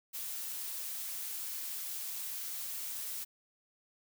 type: noise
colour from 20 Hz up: blue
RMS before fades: -40 dBFS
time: 0.13-3.25 s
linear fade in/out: 20 ms
effects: none